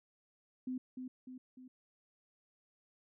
sine tone with echo, 255.3 Hz, C4, 42 cents flat, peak -36 dBFS, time 0.67-0.78 s, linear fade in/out 5 ms, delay 300 ms, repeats 3, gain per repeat -5 dB, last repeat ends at 1.68 s, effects none

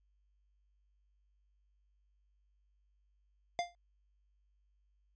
square tone with exponential decay, 698.5 Hz, F5, in tune, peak -29 dBFS, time 3.59-3.75 s, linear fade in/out 0 ms, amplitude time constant 33 ms, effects added 50 Hz sine -70 dBFS peak until 5.15 s + resampled to 16000 Hz

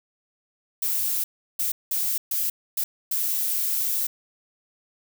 violet noise bursts at uneven times, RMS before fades -25 dBFS, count 6, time 0.82-1.24 / 1.59-1.72 / 1.91-2.18 / 2.31-2.5 / 2.77-2.84 / 3.11-4.07 s, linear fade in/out 5 ms, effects none

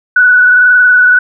sine tone with frequency modulation, 1480 Hz, F#6, in tune, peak -3 dBFS, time 0.16-1.19 s, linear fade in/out 5 ms, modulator 21.6 Hz, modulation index 1.1, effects none

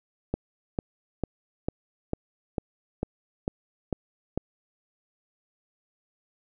click train, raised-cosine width 2 ms, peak -13 dBFS, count 10, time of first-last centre 0.34-4.376 s, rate 2.23 Hz, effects none

